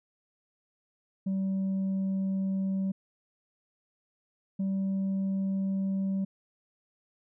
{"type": "tone pair in turn", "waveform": "sine", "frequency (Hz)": [192.2, 193.31], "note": ["G3", "G3"], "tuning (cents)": [-34, -24], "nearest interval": "unison", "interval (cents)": 10, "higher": "second", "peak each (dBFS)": -24, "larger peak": "neither", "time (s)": [[1.26, 2.92], [4.59, 6.25]], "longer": "neither", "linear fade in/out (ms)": 10, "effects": ["tanh soft clip ceiling -26 dBFS"]}